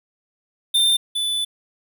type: tone pair in turn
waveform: square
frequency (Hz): 3592 / 3488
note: A7 / A7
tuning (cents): +35 / -16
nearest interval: minor second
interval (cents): 51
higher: first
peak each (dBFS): -15 / -21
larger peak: first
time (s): 0.74-0.97 / 1.15-1.45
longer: second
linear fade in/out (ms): 10
effects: none